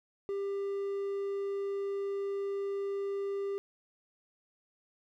triangle tone, 397.2 Hz, G4, 23 cents sharp, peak -30 dBFS, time 0.29-3.58 s, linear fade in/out 0 ms, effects none

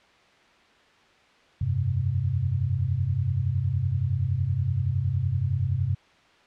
sine chord, F suspended second, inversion none, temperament equal, 87.31 / 98 / 130.81 Hz, F2 / G2 / C3, 0 / 0 / 0 cents, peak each -30 / -26 / -26 dBFS, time 1.61-5.95 s, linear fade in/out 5 ms, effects white hiss -57 dBFS RMS until 6.46 s + low-pass 3000 Hz 12 dB/octave

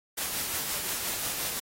white noise with tremolo, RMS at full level -31 dBFS, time 0.17-1.6 s, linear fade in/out 10 ms, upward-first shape sine, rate 5.7 Hz, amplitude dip 30%, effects AAC 48 kbps

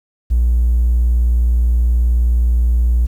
triangle tone, 59.5 Hz, A#1, 36 cents sharp, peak -7 dBFS, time 0.3-3.07 s, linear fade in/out 20 ms, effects tanh soft clip ceiling -7 dBFS + 8-bit

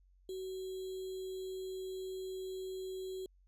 sine tone with sample-and-hold, 375.9 Hz, F#4, 27 cents sharp, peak -39 dBFS, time 0.29-3.26 s, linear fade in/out 2 ms, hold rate 3675 Hz, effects added 46 Hz sine -63 dBFS peak until 3.47 s + resampled to 32000 Hz

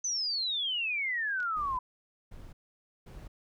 sine exponential sweep, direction down, 6190 to 987.8 Hz, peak -29 dBFS, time 0.04-1.79 s, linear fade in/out 5 ms
clicks, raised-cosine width 0.2 ms, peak -33 / -38 dBFS, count 2, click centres 1.403 / 1.429 s
brown noise bursts, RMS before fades -46 dBFS, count 3, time 1.56-3.28 s, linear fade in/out 10 ms, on 220 ms, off 530 ms
effects none

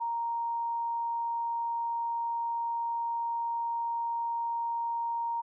sine tone, 932.3 Hz, A#5, in tune, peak -29 dBFS, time 0-5.42 s, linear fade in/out 20 ms, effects none

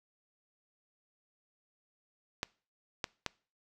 clicks, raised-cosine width 0.2 ms, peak -15 dBFS, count 3, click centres 2.431 / 3.042 / 3.263 s, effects noise-tail reverb RT60 0.4 s tail -24 dB re dry

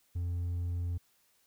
sine tone with hard clipping, 87.2 Hz, F2, 2 cents flat, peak -32 dBFS, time 0.15-0.98 s, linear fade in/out 10 ms, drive 2 dB, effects white hiss -70 dBFS RMS until 1.46 s

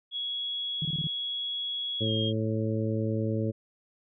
sine tone with pitch glide, 3343 to 3237 Hz, G#7 to G#7, +11 to -45 cents, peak -30 dBFS, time 0.11-2.33 s, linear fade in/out 50 ms, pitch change -56 cents, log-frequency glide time 2.03-2.1 s
sine tone bursts, 155.56 Hz, D#3, in tune, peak -28 dBFS, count 5, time 0.82-1.071 s, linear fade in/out 2 ms, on 31 ms, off 24 ms
harmonic tone, 110 Hz, A2, in tune, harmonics 1 / 2 / 3 / 4 / 5, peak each -29 / -32 / -34 / -35 / -36 dBFS, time 2-3.52 s, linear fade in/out 20 ms
effects none

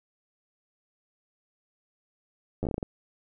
slowing click train, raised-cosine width 2 ms, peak -17 dBFS, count 9, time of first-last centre 2.63-2.828 s, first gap 10 ms, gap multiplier 1.25, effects none

